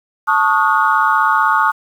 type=chord; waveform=sine; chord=D# half-diminished seventh; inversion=second; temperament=equal with one note detuned; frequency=880 / 1108.7 / 1244.5 / 1443.7 Hz; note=A5 / C#6 / D#6 / F#6; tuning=0 / 0 / 0 / -43 cents; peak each=-16 dBFS; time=0.27-1.72 s; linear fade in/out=20 ms; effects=tanh soft clip ceiling 0 dBFS + 7-bit